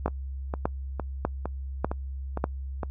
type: two click trains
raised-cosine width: 1 ms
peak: -10 / -16 dBFS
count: 5 / 7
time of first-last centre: 0.06-2.441 / 0.08-2.832 s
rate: 1.68 / 2.18 Hz
effects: noise-tail reverb RT60 0.1 s tail -26 dB re dry + added 67 Hz sine -32 dBFS peak until 2.9 s